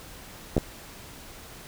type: clicks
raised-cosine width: 2 ms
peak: -8 / -10 dBFS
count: 2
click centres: 0.567 / 0.58 s
effects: pink hiss -45 dBFS RMS until 1.67 s